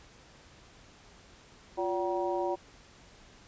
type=harmonic tone with a mistuned harmonic; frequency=190.1 Hz; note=F#3; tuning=47 cents sharp; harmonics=2 / 3 / 4 / 5; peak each=-32 / -34 / -35 / -36 dBFS; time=1.77-2.56 s; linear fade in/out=20 ms; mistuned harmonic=2; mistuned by=-130 cents; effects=pink hiss -56 dBFS RMS until 3.47 s + resampled to 16000 Hz